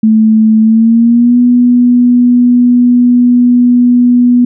sine tone with pitch glide, 219.1 to 244.5 Hz, A3 to B3, -7 to -17 cents, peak -3 dBFS, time 0.03-4.45 s, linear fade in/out 5 ms, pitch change +190 cents, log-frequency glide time 0.61-1.38 s, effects none

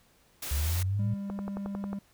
white noise, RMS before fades -37 dBFS, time 0.42-0.83 s, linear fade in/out 5 ms
sine linear sweep, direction up, 68.1 to 114.6 Hz, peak -26 dBFS, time 0.51-1.14 s, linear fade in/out 5 ms
triangle tone, 199.2 Hz, G3, 28 cents sharp, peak -31 dBFS, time 0.99-1.99 s, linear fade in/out 5 ms
click train, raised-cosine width 1 ms, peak -23 dBFS, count 8, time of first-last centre 1.3-1.931 s, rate 11.1 Hz
effects pink hiss -64 dBFS RMS until 2.13 s

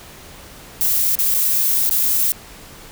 violet noise with dropouts, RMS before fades -17 dBFS, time 0.81-2.32 s, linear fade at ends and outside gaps 0 ms, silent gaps 1.153-1.189 / 1.341-1.347 / 1.894-1.91 s, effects pink hiss -40 dBFS RMS until 2.91 s

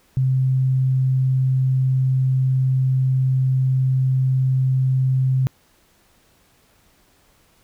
sine tone, 130.81 Hz, C3, in tune, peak -15 dBFS, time 0.17-5.47 s, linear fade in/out 0 ms, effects pink hiss -58 dBFS RMS until 7.63 s

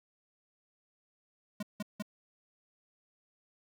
square tone bursts, 207.7 Hz, G#3, in tune, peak -35 dBFS, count 3, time 1.6-2.024 s, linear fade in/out 5 ms, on 28 ms, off 170 ms, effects none

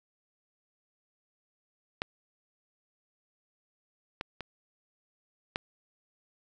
clicks, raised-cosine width 0.3 ms, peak -14 / -18 / -22 / -14 dBFS, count 4, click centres 2.019 / 4.211 / 4.407 / 5.559 s, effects none

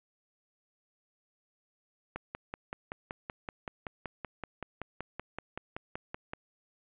click train, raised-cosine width 0.5 ms, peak -22 dBFS, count 23, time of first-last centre 2.16-6.335 s, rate 5.27 Hz, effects resampled to 8000 Hz + 9-bit

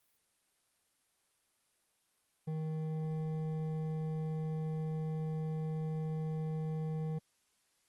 sine tone with hard clipping, 157.2 Hz, D#3, 18 cents sharp, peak -36 dBFS, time 2.47-7.19 s, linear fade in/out 10 ms, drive 9 dB, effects white hiss -75 dBFS RMS until 7.88 s + Opus 32 kbps

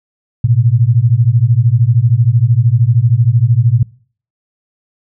sine beating tone pair, 111.5 / 124.5 Hz, A2 / B2, +23 / +14 cents, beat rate 13 Hz, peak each -10 dBFS, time 0.44-3.83 s, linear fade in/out 5 ms, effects noise-tail reverb RT60 0.5 s tail -25 dB re dry

